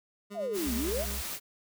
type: tone with tremolo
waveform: 25% pulse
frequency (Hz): 204.1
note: G#3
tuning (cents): -30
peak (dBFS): -36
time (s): 0.3-1.19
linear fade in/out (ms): 20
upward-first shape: sine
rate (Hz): 9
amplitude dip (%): 50
type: exponential two-way sweep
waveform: sine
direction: down then up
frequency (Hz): 744 to 220.7 to 744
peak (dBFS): -30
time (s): 0.34-1.06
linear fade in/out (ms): 50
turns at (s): 0.75
type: noise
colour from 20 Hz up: white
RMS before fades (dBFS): -37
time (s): 0.53-1.4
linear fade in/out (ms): 50
type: tone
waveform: sine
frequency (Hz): 65.41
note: C2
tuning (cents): 0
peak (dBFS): -35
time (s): 0.66-1.22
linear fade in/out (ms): 10
effects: none